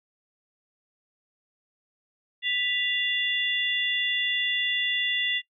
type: tone cluster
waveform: sine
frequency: 1976 / 2793 / 3455 Hz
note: B6 / F7 / A7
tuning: 0 / -1 / -32 cents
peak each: -28 dBFS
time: 2.42-5.42 s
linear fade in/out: 50 ms
effects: noise-tail reverb RT60 0.1 s tail -21 dB re dry